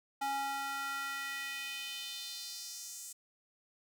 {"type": "tone with high-pass filter sweep", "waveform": "square", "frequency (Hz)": 275.9, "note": "C#4", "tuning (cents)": -8, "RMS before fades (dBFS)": -40, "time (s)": [0.21, 3.13], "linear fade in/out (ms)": 10, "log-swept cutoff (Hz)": [760, 7600], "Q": 2.5, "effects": []}